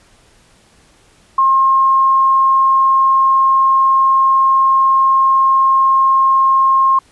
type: tone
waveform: sine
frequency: 1069 Hz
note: C6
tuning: 37 cents sharp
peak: -8 dBFS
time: 1.38-6.99 s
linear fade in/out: 5 ms
effects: pink hiss -50 dBFS RMS until 7.11 s + resampled to 24000 Hz